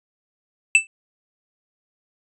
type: tone with exponential decay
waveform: square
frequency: 2646 Hz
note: E7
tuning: 6 cents sharp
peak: -7 dBFS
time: 0.75-0.87 s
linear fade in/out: 1 ms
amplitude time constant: 24 ms
effects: resampled to 24000 Hz